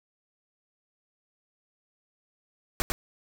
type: noise with echo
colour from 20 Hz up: pink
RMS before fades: -26 dBFS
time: 2.8-2.82 s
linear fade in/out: 0 ms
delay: 100 ms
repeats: 1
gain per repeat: -2 dB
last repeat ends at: 2.92 s
effects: none